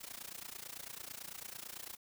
white noise with amplitude modulation, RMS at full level -44 dBFS, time 0-1.97 s, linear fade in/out 20 ms, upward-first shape sine, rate 29 Hz, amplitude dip 90%, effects none

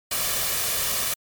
white noise with comb filter, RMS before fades -25 dBFS, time 0.11-1.14 s, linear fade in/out 5 ms, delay 1.7 ms, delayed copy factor +0.5, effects MP3 96 kbps

